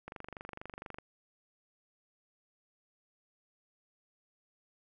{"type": "click train", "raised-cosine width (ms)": 0.5, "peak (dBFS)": -28, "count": 23, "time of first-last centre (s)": [0.08, 0.985], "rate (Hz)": 24.3, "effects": []}